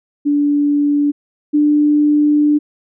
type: tone pair in turn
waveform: sine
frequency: 290 / 296.4 Hz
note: D4 / D4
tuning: -22 / +16 cents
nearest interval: unison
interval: 38 cents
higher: second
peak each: -11 / -9 dBFS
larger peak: second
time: 0.25-1.12 / 1.53-2.59 s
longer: second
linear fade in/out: 20 ms
effects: none